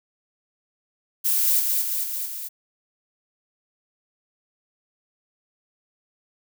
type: noise with echo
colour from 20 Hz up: violet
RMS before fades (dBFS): -21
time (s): 1.24-1.61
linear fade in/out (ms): 20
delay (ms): 220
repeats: 4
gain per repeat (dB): -3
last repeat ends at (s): 2.49
effects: none